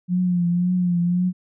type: tone with vibrato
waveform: sine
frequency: 177.3 Hz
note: F3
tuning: 26 cents sharp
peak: -17 dBFS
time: 0.08-1.33 s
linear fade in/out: 50 ms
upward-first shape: triangle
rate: 1.9 Hz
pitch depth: 53 cents each way
effects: none